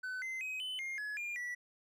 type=tone with pitch steps; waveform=triangle; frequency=1510 / 2067 / 2528 / 3027 / 2125 / 1695 / 2406 / 1952 Hz; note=F#6 / C7 / D#7 / F#7 / C7 / G#6 / D7 / B6; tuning=+35 / -22 / +27 / +39 / +26 / +35 / +41 / -21 cents; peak=-36 dBFS; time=0.03-1.55 s; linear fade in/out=10 ms; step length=190 ms; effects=none